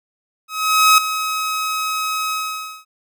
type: tone with ADSR envelope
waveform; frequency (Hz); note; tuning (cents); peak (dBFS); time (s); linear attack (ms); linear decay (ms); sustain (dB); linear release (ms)
sawtooth; 1274; D#6; +41; -4; 0.48-2.85; 500; 3; -12; 530
effects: none